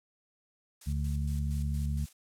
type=noise with tremolo; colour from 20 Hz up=blue; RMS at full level=-48 dBFS; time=0.81-2.13 s; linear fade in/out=5 ms; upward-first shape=square; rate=4.3 Hz; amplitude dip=60%
type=harmonic tone; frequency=72 Hz; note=D2; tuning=34 cents flat; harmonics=1 / 2 / 3; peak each=-30 / -34 / -40 dBFS; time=0.86-2.06 s; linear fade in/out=20 ms
effects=low-pass 10000 Hz 12 dB/octave